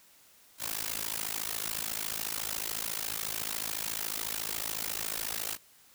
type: noise with amplitude modulation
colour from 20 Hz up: white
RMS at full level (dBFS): -31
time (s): 0.58-5.58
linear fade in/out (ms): 50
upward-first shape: sine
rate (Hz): 54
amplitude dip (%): 100
effects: white hiss -60 dBFS RMS until 5.94 s